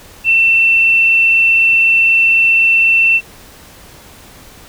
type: tone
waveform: sine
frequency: 2688 Hz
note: E7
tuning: 33 cents sharp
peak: -7 dBFS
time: 0.24-3.21 s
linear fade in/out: 50 ms
effects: pink hiss -39 dBFS RMS until 4.68 s